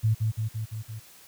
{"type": "tone with echo", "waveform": "sine", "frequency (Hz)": 110, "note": "A2", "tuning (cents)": 0, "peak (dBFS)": -19, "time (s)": [0.03, 0.15], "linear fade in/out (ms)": 20, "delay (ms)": 170, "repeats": 5, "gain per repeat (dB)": -3, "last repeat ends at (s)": 1, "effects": ["white hiss -52 dBFS RMS until 1.27 s"]}